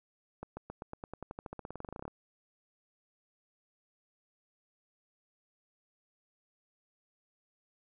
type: accelerating click train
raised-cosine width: 1 ms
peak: -27 dBFS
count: 25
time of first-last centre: 0.43-2.08 s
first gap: 140 ms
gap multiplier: 0.93
effects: none